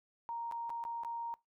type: tone with dropouts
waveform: sine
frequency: 932.3 Hz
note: A#5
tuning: in tune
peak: -37 dBFS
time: 0.29-1.34 s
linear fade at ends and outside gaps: 0 ms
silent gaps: 0.513-0.522 / 0.695-0.702 / 0.839-0.851 / 1.035-1.048 s
effects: noise-tail reverb RT60 0.2 s tail -22 dB re dry